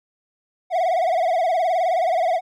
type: tone with vibrato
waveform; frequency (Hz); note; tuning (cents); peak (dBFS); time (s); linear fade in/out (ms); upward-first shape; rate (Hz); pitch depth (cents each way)
triangle; 696; F5; -6; -15; 0.7-2.41; 50; sine; 19; 130
effects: none